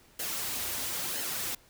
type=noise with flanger; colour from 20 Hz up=white; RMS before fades=-34 dBFS; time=0.19-1.55 s; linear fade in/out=5 ms; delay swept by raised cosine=0.83 to 6.73 ms; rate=1 Hz; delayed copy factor=-0.55; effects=pink hiss -60 dBFS RMS until 1.69 s